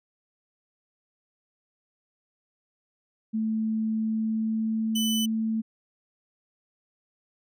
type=tone with pitch glide; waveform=sine; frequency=220 to 221.8 Hz; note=A3 to A3; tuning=0 to +14 cents; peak=-24 dBFS; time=3.33-5.62 s; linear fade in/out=20 ms; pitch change=+14 cents; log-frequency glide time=3.95-5.07 s
type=tone; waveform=sawtooth; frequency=3000 Hz; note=F#7; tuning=23 cents sharp; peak=-24 dBFS; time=4.95-5.26 s; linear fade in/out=10 ms
effects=none